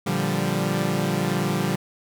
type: chord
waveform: sawtooth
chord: G minor seventh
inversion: first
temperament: equal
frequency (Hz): 116.54 / 146.83 / 174.61 / 196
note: Bb2 / D3 / F3 / G3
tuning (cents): 0 / 0 / 0 / 0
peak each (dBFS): -27 / -23 / -23 / -22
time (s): 0.06-1.76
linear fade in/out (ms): 10
effects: none